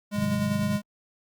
square tone with tremolo, 206.2 Hz, G#3, 12 cents flat, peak -25 dBFS, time 0.11-0.82 s, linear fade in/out 50 ms, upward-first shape sine, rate 10 Hz, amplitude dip 30%
sine chord, Ab dominant seventh, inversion none, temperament equal, 103.83 / 130.81 / 155.56 / 185 Hz, Ab2 / C3 / Eb3 / Gb3, 0 / 0 / 0 / 0 cents, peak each -33 dBFS, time 0.15-0.78 s, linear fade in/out 20 ms
effects Opus 48 kbps

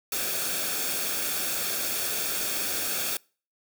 white noise with comb filter, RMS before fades -29 dBFS, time 0.12-3.17 s, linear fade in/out 2 ms, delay 1 ms, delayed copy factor -0.55, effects noise-tail reverb RT60 0.4 s tail -26 dB re dry

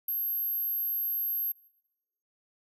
sine tone, 12544 Hz, G9, in tune, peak -28 dBFS, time 0.08-1.52 s, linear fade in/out 5 ms, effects noise-tail reverb RT60 1.0 s tail -25 dB re dry

